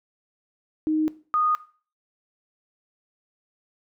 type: tone pair in turn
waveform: sine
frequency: 311.1 / 1234.4 Hz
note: D#4 / D#6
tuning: 0 / -14 cents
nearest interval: 2 octaves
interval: 2386 cents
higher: second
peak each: -20 / -19 dBFS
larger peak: second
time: 0.87-1.08 / 1.34-1.55 s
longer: neither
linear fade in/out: 0 ms
effects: noise-tail reverb RT60 0.4 s tail -18 dB re dry